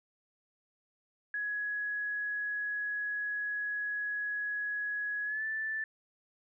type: tone with pitch glide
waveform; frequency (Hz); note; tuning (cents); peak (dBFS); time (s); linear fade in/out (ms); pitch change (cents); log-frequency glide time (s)
sine; 1676 to 1759.3; G#6 to A6; +15 to -1; -32; 1.34-5.84; 2; +84; 5.25-5.44
effects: none